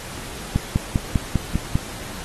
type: click train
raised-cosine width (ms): 5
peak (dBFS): -5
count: 7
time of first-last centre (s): 0.56-1.755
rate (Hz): 5.02
effects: pink hiss -35 dBFS RMS until 2.24 s + AAC 32 kbps